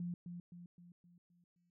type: tone with echo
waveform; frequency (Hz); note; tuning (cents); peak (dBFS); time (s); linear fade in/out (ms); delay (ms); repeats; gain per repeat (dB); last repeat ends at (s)
sine; 174.61; F3; 0; -38; 0-0.14; 2; 260; 6; -6; 1.7
effects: none